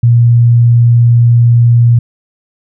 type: tone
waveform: sine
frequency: 118.6 Hz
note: A#2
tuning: 30 cents sharp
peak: -3 dBFS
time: 0.03-1.99 s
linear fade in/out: 5 ms
effects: none